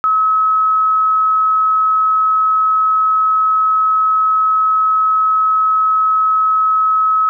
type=tone; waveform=sine; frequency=1285 Hz; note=E6; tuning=45 cents flat; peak=-10 dBFS; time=0.04-7.29 s; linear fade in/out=0 ms; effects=none